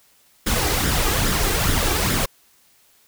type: noise with flanger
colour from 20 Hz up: pink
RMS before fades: -20 dBFS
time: 0.46-2.26 s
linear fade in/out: 10 ms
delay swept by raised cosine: 0.55 to 2.55 ms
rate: 2.4 Hz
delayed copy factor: +0.55
effects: white hiss -57 dBFS RMS until 3.07 s